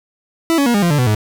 40% pulse tone with pitch steps, 330 / 280.7 / 238.8 / 203.1 / 172.8 / 147 / 125.05 / 106.37 Hz, E4 / C#4 / A#3 / G#3 / F3 / D3 / B2 / G#2, +2 / +22 / +42 / -38 / -18 / +2 / +22 / +42 cents, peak -11 dBFS, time 0.5-1.148 s, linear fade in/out 0 ms, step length 81 ms, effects 7-bit

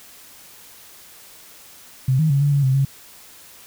sine tone with pitch steps, 130.8 / 157.4 / 139.2 / 143.9 / 141.4 / 131.7 / 136.8 Hz, C3 / D#3 / C#3 / D3 / C#3 / C3 / C#3, 0 / +20 / +8 / -35 / +35 / +12 / -23 cents, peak -14 dBFS, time 2.08-2.85 s, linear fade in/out 5 ms, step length 110 ms, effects white hiss -45 dBFS RMS until 3.66 s

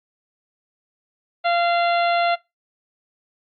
harmonic tone, 690 Hz, F5, 21 cents flat, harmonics 1 / 2 / 3 / 4 / 5 / 6, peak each -18 / -24 / -28 / -30 / -32 / -34 dBFS, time 1.44-2.36 s, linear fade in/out 20 ms, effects noise-tail reverb RT60 0.2 s tail -20 dB re dry + Opus 48 kbps

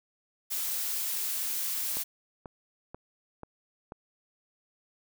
blue noise, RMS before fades -32 dBFS, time 0.5-2.04 s, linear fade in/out 20 ms
click train, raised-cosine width 1 ms, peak -27 dBFS, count 5, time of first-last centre 1.97-3.921 s, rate 2.05 Hz
effects none

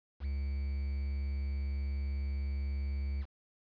triangle tone with quantisation, 69.4 Hz, C#2, 3 cents sharp, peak -30 dBFS, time 0.2-3.26 s, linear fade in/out 50 ms, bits 9, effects resampled to 11025 Hz

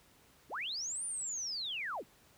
sine linear two-way sweep, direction up then down, 136.9 to 9440 to 136.9 Hz, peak -36 dBFS, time 0.49-2.04 s, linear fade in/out 50 ms, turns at 1.05 s, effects pink hiss -64 dBFS RMS until 2.37 s + high-pass 60 Hz 12 dB/octave

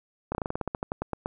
slowing click train, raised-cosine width 1 ms, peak -15 dBFS, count 15, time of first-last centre 0.32-1.259 s, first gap 29 ms, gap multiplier 1.12, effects none

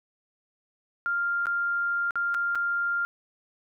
sine tone with dropouts, 1396.9 Hz, F6, in tune, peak -24 dBFS, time 1.06-3.05 s, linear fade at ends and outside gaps 0 ms, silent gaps 1.457-1.468 / 2.108-2.156 / 2.343-2.347 / 2.55-2.555 s, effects none

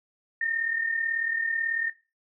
sine tone pair together, 1820 / 1858.2 Hz, A#6 / A#6, -42 / -6 cents, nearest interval unison, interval 36 cents, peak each -25 / -33 dBFS, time 0.41-1.9 s, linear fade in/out 5 ms, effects noise-tail reverb RT60 0.3 s tail -17 dB re dry

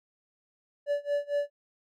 triangle tone with tremolo, 577 Hz, D5, 31 cents flat, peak -22 dBFS, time 0.86-1.5 s, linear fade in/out 50 ms, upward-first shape sine, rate 4.4 Hz, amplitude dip 95%, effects none

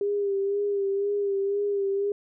sine tone with vibrato, 400.6 Hz, G4, 38 cents sharp, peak -23 dBFS, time 0.01-2.12 s, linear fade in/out 2 ms, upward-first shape sine, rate 2 Hz, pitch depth 36 cents each way, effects none

